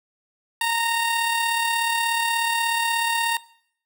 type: tone with amplitude modulation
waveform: 15% pulse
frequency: 924 Hz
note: A#5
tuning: 16 cents flat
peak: -13 dBFS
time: 0.61-3.37 s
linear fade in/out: 2 ms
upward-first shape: sine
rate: 36.6 Hz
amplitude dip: 35%
effects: noise-tail reverb RT60 0.6 s tail -19 dB re dry